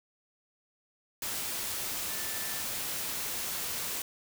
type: tone in noise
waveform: sine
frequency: 1765 Hz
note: A6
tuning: 5 cents sharp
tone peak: -46 dBFS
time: 2.09-2.61 s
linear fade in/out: 2 ms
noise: white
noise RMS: -35 dBFS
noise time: 1.22-4.02 s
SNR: -14 dB
effects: none

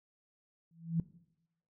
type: tone with exponential growth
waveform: sine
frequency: 165.8 Hz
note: E3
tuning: 10 cents sharp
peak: -25 dBFS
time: 0.71-1 s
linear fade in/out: 2 ms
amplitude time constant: 61 ms
effects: noise-tail reverb RT60 0.8 s tail -18 dB re dry

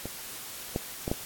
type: clicks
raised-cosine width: 2 ms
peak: -21 / -14 / -16 / -13 dBFS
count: 4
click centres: 0.056 / 0.761 / 1.079 / 1.115 s
effects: white hiss -41 dBFS RMS until 1.25 s + AAC 64 kbps

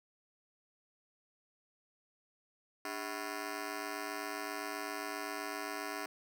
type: ring-modulated tone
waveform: 10% pulse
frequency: 349.2 Hz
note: F4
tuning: in tune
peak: -27 dBFS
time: 2.85-6.06 s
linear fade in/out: 2 ms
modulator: 53.8 Hz
effects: none

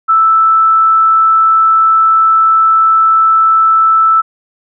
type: tone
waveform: sine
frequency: 1318.5 Hz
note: E6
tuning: in tune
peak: -5 dBFS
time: 0.08-4.22 s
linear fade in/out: 20 ms
effects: none

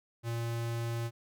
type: tone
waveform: square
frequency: 116.54 Hz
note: A#2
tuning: in tune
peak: -33 dBFS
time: 0.23-1.11 s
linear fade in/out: 50 ms
effects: none

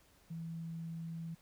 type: tone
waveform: sine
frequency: 164.81 Hz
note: E3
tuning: in tune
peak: -40 dBFS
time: 0.3-1.35 s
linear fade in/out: 10 ms
effects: pink hiss -67 dBFS RMS until 1.41 s

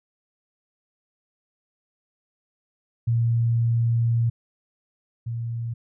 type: tone pair in turn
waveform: sine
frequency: 116.54 / 116.54 Hz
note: A#2 / A#2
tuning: 0 / 0 cents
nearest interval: unison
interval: 0 cents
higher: neither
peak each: -18 / -26 dBFS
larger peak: first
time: 3.07-4.3 / 5.26-5.74 s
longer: first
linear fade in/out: 10 ms
effects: none

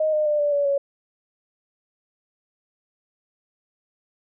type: tone with pitch steps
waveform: sine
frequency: 623 / 609.8 / 596.9 / 584.3 / 572 / 559.9 Hz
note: D#5 / D#5 / D5 / D5 / D5 / C#5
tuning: +2 / -35 / +28 / -9 / -46 / +17 cents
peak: -18 dBFS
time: 0-0.78 s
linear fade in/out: 5 ms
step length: 130 ms
effects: none

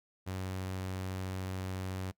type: tone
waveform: sawtooth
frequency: 93.8 Hz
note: F#2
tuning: 24 cents sharp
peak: -32 dBFS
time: 0.26-2.12 s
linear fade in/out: 20 ms
effects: noise-tail reverb RT60 0.1 s tail -22 dB re dry

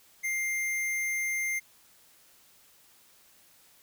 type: tone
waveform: square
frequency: 2100 Hz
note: C7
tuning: 6 cents sharp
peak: -29 dBFS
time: 0.23-1.6 s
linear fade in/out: 20 ms
effects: white hiss -60 dBFS RMS until 3.82 s

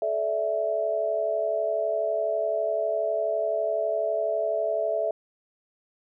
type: chord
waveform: sine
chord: A suspended fourth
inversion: none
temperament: equal with one note detuned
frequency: 432.2 / 587.3 / 659.3 Hz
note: A4 / D5 / E5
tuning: -31 / 0 / 0 cents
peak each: -31 / -30 / -25 dBFS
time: 0.02-5.11 s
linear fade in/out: 2 ms
effects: none

